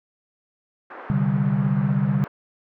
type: band-pass noise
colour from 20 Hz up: white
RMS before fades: -39 dBFS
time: 0.9-2.28 s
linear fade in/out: 5 ms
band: 300 to 1500 Hz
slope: 24 dB/octave
type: chord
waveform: sine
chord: C suspended second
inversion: none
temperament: equal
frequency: 130.81 / 146.83 / 196 Hz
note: C3 / D3 / G3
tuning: 0 / 0 / 0 cents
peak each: -24 / -22 / -22 dBFS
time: 1.1-2.24 s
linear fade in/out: 0 ms
effects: none